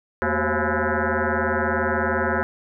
sine tone with frequency modulation, 544 Hz, C#5, 33 cents flat, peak -19 dBFS, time 0.22-2.43 s, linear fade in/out 0 ms, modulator 153 Hz, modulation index 7.6, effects none

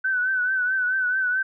sine tone with vibrato, 1511 Hz, F#6, 36 cents sharp, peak -20 dBFS, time 0.04-1.43 s, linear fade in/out 10 ms, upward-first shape triangle, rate 4.6 Hz, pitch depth 63 cents each way, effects none

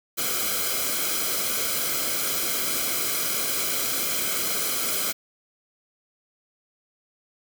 white noise with comb filter, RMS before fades -26 dBFS, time 0.17-5.13 s, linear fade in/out 20 ms, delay 1.1 ms, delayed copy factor -0.75, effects none

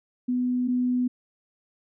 sine tone pair in turn, 248.9 / 248.9 Hz, B3 / B3, +14 / +14 cents, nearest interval unison, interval 0 cents, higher neither, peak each -22 / -21 dBFS, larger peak second, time 0.28-0.68 / 0.68-1.08 s, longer neither, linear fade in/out 10 ms, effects none

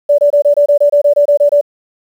sine tone bursts, 580 Hz, D5, 22 cents flat, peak -5 dBFS, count 13, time 0.09-1.612 s, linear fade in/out 10 ms, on 94 ms, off 25 ms, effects 7-bit

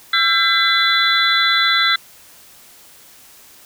sine tone cluster, 1346 / 1591 / 2023 / 3454 / 3990 Hz, E6 / G6 / B6 / A7 / B7, +36 / +25 / +41 / -33 / +17 cents, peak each -19 dBFS, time 0.13-1.96 s, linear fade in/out 5 ms, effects white hiss -45 dBFS RMS until 3.65 s

